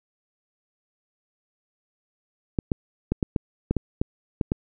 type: clicks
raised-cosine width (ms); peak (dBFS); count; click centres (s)
3; -9; 10; 2.588 / 2.718 / 3.12 / 3.228 / 3.362 / 3.71 / 3.767 / 4.015 / 4.412 / 4.519
effects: none